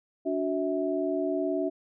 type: tone cluster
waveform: sine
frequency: 288.6 / 367.6 / 650 Hz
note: D4 / F#4 / E5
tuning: -30 / -11 / -24 cents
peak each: -30 dBFS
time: 0.25-1.7 s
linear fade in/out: 20 ms
effects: none